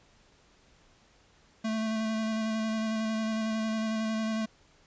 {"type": "tone with vibrato", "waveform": "square", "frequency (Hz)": 220.2, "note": "A3", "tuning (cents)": 2, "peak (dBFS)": -29, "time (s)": [1.64, 4.46], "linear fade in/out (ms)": 10, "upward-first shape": "square", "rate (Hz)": 11, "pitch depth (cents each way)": 13, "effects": ["pink hiss -62 dBFS RMS until 4.86 s", "resampled to 16000 Hz"]}